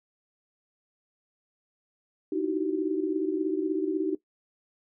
sine tone cluster, 308.5 / 325 / 357.1 / 380.8 Hz, D#4 / E4 / F4 / F#4, -15 / -24 / +39 / +50 cents, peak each -29 / -32 / -35 / -29 dBFS, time 2.32-4.15 s, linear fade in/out 5 ms, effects noise-tail reverb RT60 0.1 s tail -17 dB re dry

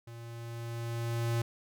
square tone with level ramp, 116.7 Hz, A#2, 2 cents sharp, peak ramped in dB -45 to -28 dBFS, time 0.07-1.42 s, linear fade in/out 5 ms, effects none

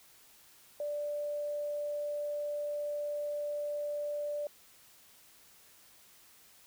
sine tone, 587.3 Hz, D5, in tune, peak -33 dBFS, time 0.8-4.47 s, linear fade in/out 2 ms, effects white hiss -60 dBFS RMS until 6.66 s

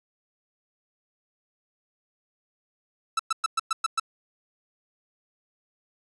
45% pulse tone bursts, 1318.5 Hz, E6, in tune, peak -21 dBFS, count 7, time 3.17-3.998 s, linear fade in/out 5 ms, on 24 ms, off 110 ms, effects resampled to 24000 Hz

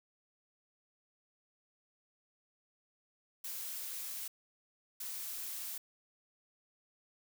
blue noise bursts at uneven times, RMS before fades -42 dBFS, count 2, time 3.44-4.28 / 5-5.78 s, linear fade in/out 5 ms, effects none

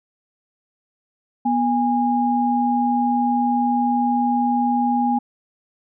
sine tone pair together, 243.8 / 820 Hz, B3 / G#5, -22 / -22 cents, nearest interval octave + major sixth, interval 2100 cents, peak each -19 dBFS, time 1.45-5.19 s, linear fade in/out 10 ms, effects none

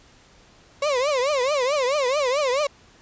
35% pulse tone with vibrato, 545 Hz, C#5, 29 cents flat, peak -18 dBFS, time 0.82-2.67 s, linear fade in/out 5 ms, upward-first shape triangle, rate 4.6 Hz, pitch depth 220 cents each way, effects pink hiss -53 dBFS RMS until 3.01 s + resampled to 16000 Hz

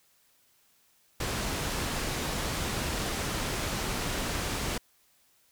pink low-pass noise, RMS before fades -32 dBFS, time 1.2-4.78 s, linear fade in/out 5 ms, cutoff 10000 Hz, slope 12 dB/octave, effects white hiss -66 dBFS RMS until 5.51 s

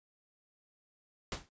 pink noise with exponential decay, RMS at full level -33 dBFS, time 1.32-1.49 s, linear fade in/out 1 ms, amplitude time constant 35 ms, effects noise-tail reverb RT60 0.1 s tail -23 dB re dry + resampled to 16000 Hz

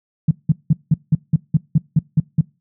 sine tone bursts, 155.56 Hz, D#3, in tune, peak -8 dBFS, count 11, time 0.28-2.41 s, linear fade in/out 5 ms, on 30 ms, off 180 ms, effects noise-tail reverb RT60 0.3 s tail -25 dB re dry + high-pass 80 Hz 12 dB/octave

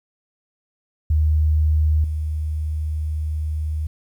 sine tone with level steps, 77 Hz, D#2, 17 cents flat, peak -14 / -21 dBFS, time 1.1-3.87 s, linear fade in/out 5 ms, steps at 2.04 s, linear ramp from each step 2 ms, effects 9-bit

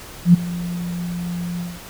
sine tone with ADSR envelope, 174.61 Hz, F3, in tune, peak -4 dBFS, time 0.25-1.81 s, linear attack 89 ms, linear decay 12 ms, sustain -19 dB, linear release 210 ms, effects pink hiss -38 dBFS RMS until 1.89 s

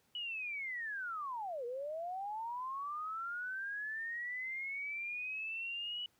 sine linear two-way sweep, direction down then up, 2960 to 466.2 to 2960 Hz, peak -38 dBFS, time 0.15-6.06 s, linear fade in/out 2 ms, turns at 1.65 s, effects pink hiss -73 dBFS RMS until 6.19 s + high-pass 80 Hz 12 dB/octave

